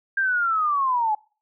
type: linear sweep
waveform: sine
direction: down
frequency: 1605 to 830.6 Hz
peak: -19 dBFS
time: 0.17-1.15 s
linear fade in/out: 5 ms
effects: noise-tail reverb RT60 0.4 s tail -26 dB re dry